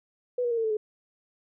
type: tone with pitch steps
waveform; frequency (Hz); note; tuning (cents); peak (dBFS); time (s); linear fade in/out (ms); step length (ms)
sine; 493.9 / 479.6 / 465.6 / 452.1 / 439 / 426.3; B4 / A#4 / A#4 / A4 / A4 / G#4; 0 / +49 / -2 / +47 / -4 / +45; -24; 0.38-0.77; 5; 65
effects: none